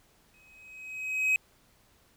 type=tone with exponential growth; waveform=triangle; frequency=2536 Hz; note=D#7; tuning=32 cents sharp; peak=-19 dBFS; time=0.34-1.36 s; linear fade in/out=1 ms; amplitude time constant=220 ms; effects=pink hiss -64 dBFS RMS until 2.16 s